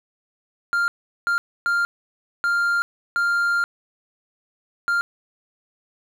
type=tone bursts at uneven times; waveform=triangle; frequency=1396.9 Hz; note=F6; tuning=in tune; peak=-16 dBFS; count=6; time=0.73-0.88 / 1.27-1.38 / 1.66-1.85 / 2.44-2.82 / 3.16-3.64 / 4.88-5.01 s; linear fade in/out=0 ms; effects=none